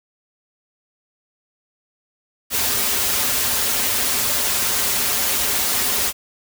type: noise with comb filter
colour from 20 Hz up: white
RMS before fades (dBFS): -20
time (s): 2.5-6.13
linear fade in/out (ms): 50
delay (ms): 6.1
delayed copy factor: -0.65
effects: none